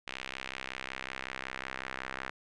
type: tone with band-pass filter sweep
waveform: sawtooth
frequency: 65.41 Hz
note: C2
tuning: in tune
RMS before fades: -41 dBFS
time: 0.07-2.3 s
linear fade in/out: 5 ms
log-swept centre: 2600 to 1700 Hz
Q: 1.7
effects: resampled to 22050 Hz